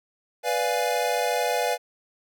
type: chord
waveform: square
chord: B diminished seventh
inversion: none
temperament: equal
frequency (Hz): 493.9 / 587.3 / 698.5 / 830.6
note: B4 / D5 / F5 / Ab5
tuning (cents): 0 / 0 / 0 / 0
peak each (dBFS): -28 / -30 / -28 / -30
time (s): 0.43-1.78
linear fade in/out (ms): 50
effects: none